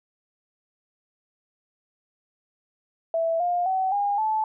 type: tone with pitch steps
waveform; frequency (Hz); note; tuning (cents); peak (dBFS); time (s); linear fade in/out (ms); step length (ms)
sine; 659.3 / 706.6 / 757.3 / 811.7 / 870; E5 / F5 / F#5 / G#5 / A5; 0 / +20 / +40 / -40 / -20; -21; 3.14-4.44; 2; 260
effects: none